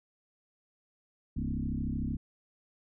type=tone with frequency modulation; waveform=sine; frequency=146.83 Hz; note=D3; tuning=in tune; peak=-30 dBFS; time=1.36-2.17 s; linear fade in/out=10 ms; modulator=33.3 Hz; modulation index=3.7; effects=none